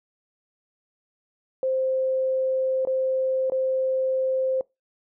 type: tone with dropouts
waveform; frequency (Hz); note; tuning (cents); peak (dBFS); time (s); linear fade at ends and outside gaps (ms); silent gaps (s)
sine; 523.3; C5; 0; -21; 1.63-4.61; 1; 2.851-2.872 / 3.499-3.52
effects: noise-tail reverb RT60 0.2 s tail -23 dB re dry